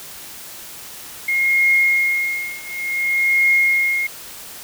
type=tone with tremolo; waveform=sine; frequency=2146 Hz; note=C7; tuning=43 cents sharp; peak=-11 dBFS; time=1.28-4.07 s; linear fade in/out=5 ms; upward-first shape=triangle; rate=0.56 Hz; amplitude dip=95%; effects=white hiss -36 dBFS RMS until 4.63 s